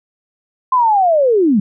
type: linear sweep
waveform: sine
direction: down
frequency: 1046.5 to 185 Hz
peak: -9 dBFS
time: 0.72-1.6 s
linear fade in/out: 5 ms
effects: none